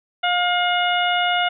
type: harmonic tone with a mistuned harmonic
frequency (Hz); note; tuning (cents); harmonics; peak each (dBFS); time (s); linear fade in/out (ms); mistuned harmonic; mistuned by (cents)
710; F5; +28; 1 / 2 / 3 / 4 / 5; -20 / -23 / -26 / -24 / -29; 0.23-1.49; 10; 4; +33
effects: none